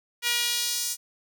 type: tone with high-pass filter sweep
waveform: sawtooth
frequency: 478.5 Hz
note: A#4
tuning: 45 cents sharp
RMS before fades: -27 dBFS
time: 0.22-0.97 s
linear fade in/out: 50 ms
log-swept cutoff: 2300 to 6700 Hz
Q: 1.3
effects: none